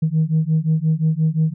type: beating tone pair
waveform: sine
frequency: 155.56 / 161.26 Hz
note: D#3 / E3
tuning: 0 / -38 cents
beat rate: 5.7 Hz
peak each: -17 dBFS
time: 0.02-1.54 s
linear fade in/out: 10 ms
effects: tanh soft clip ceiling -10 dBFS